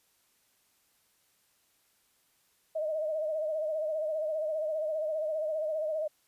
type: tone with vibrato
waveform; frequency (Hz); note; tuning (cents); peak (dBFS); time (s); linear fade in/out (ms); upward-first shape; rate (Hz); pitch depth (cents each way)
sine; 622.3; D#5; 0; -29; 2.75-6.08; 10; triangle; 15; 75
effects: white hiss -70 dBFS RMS until 6.27 s + resampled to 32000 Hz